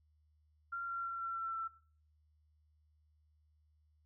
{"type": "tone with pitch steps", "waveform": "sine", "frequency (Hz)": [1381, 1372.3, 1363.6, 1354.9, 1346.3, 1337.8], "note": ["F6", "F6", "F6", "E6", "E6", "E6"], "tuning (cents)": [-20, -31, -42, 47, 36, 25], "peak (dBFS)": -37, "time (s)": [0.72, 1.68], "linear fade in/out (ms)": 10, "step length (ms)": 160, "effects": ["noise-tail reverb RT60 0.5 s tail -19 dB re dry", "added 76 Hz sine -69 dBFS peak until 4.05 s"]}